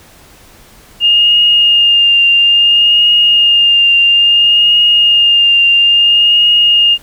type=tone with vibrato; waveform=sine; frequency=2825 Hz; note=F7; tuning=19 cents sharp; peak=-5 dBFS; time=1-6.98 s; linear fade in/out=50 ms; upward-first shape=triangle; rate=0.59 Hz; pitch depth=24 cents each way; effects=pink hiss -41 dBFS RMS until 7.02 s

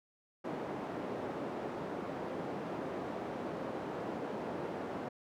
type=band-pass noise; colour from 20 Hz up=white; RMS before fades=-40 dBFS; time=0.44-5.09 s; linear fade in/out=10 ms; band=180 to 580 Hz; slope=12 dB/octave; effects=none

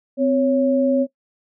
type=tone pair together; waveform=sine; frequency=258.3 / 554.4 Hz; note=C4 / C#5; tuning=-22 / 0 cents; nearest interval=octave + minor second; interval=1322 cents; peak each=-17 dBFS; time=0.17-1.07 s; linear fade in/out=50 ms; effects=noise-tail reverb RT60 0.1 s tail -18 dB re dry

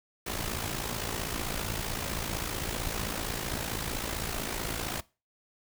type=noise with amplitude modulation; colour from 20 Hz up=pink; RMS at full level=-31 dBFS; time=0.26-5.01 s; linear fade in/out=10 ms; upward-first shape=sine; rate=55.6 Hz; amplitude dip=65%; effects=noise-tail reverb RT60 0.3 s tail -21 dB re dry

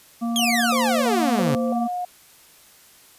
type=harmonic tone; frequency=233.1 Hz; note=A#3; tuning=in tune; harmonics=1 / 3 / 5; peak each=-22 / -32 / -36 dBFS; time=0.21-1.88 s; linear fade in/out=20 ms
type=exponential sweep; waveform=sawtooth; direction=down; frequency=3365 to 128.6 Hz; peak=-17 dBFS; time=0.36-1.55 s; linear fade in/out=0 ms
type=tone with vibrato; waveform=sine; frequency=611 Hz; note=D#5; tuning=32 cents flat; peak=-24 dBFS; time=0.39-2.05 s; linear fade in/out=5 ms; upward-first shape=square; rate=1.5 Hz; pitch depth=280 cents each way
effects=white hiss -51 dBFS RMS until 3.18 s + resampled to 32000 Hz

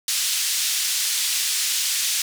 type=band-pass noise; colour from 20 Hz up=white; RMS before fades=-23 dBFS; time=0.08-2.22 s; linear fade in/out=2 ms; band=2900 to 8200 Hz; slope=12 dB/octave; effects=none

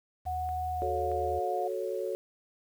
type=tone; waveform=sine; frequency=79 Hz; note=D#2; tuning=27 cents sharp; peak=-37 dBFS; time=0.25-1.4 s; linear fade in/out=20 ms
type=tone with pitch glide; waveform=sine; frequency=736 to 715.5 Hz; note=F#5 to F5; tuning=-9 to +42 cents; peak=-31 dBFS; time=0.26-1.68 s; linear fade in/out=10 ms; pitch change=-49 cents; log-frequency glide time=0.72-0.92 s
type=clicks; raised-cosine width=0.5 ms; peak=-36 dBFS; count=2; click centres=0.49 / 1.116 s
type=chord; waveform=sine; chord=F# minor; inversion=none; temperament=equal; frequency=370 / 440 / 554.4 Hz; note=F#4 / A4 / C#5; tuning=0 / 0 / 0 cents; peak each=-35 dBFS; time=0.82-2.15 s; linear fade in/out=0 ms
effects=9-bit

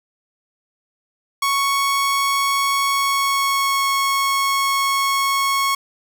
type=tone with pitch glide; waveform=sawtooth; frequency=1108.7 to 1099.8 Hz; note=C#6 to C#6; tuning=0 to -14 cents; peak=-13 dBFS; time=1.42-5.75 s; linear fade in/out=5 ms; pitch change=-14 cents; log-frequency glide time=2.89-3.88 s; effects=none

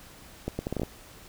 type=accelerating click train; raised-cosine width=2 ms; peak=-16 dBFS; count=8; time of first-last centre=0.48-0.833 s; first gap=110 ms; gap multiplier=0.72; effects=pink hiss -50 dBFS RMS until 1.28 s

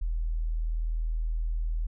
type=tone; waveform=sine; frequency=40.35 Hz; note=E1; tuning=36 cents flat; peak=-26 dBFS; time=0.01-1.87 s; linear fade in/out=10 ms; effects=none

